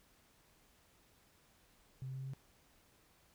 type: tone with pitch steps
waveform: sine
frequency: 130.9 / 131.81 / 132.73 / 133.65 / 134.58 Hz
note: C3 / C3 / C3 / C3 / C3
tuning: +1 / +13 / +25 / +37 / +49 cents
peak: -40 dBFS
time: 2.02-2.335 s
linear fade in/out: 0 ms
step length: 63 ms
effects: tanh soft clip ceiling -36 dBFS + pink hiss -69 dBFS RMS until 3.34 s